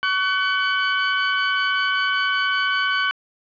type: tone pair together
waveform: 30% pulse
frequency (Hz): 1129.7 / 1508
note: C#6 / F#6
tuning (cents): +32 / +32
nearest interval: perfect fourth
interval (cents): 500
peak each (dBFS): -21 / -17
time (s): 0.03-3.11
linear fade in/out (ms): 0
effects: resampled to 11025 Hz + 8-bit